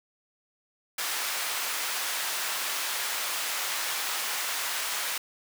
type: high-pass noise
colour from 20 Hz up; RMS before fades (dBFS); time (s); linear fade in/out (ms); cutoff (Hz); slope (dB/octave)
pink; -31; 0.98-5.18; 5; 1100; 12
effects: none